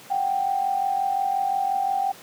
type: tone pair together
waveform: sine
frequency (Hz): 740 / 785.7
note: F#5 / G5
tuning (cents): 0 / +4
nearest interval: minor second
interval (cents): 104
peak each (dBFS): -27 / -22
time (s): 0.1-2.12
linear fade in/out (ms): 10
effects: pink hiss -45 dBFS RMS until 2.22 s + high-pass 200 Hz 12 dB/octave